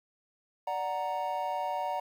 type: chord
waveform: triangle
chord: D augmented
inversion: none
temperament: equal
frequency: 587.3 / 740 / 932.3 Hz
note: D5 / F#5 / A#5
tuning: 0 / 0 / 0 cents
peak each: -35 / -32 / -32 dBFS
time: 0.67-2 s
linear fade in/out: 5 ms
effects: 10-bit